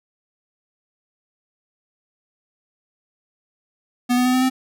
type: tone with pitch steps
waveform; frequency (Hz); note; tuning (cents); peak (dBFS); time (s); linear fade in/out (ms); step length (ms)
square; 245.9 / 249.2 / 252.5 / 255.9 / 259.3; B3 / B3 / B3 / C4 / C4; -7 / +16 / +39 / -38 / -15; -16; 4.09-4.5; 20; 82
effects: none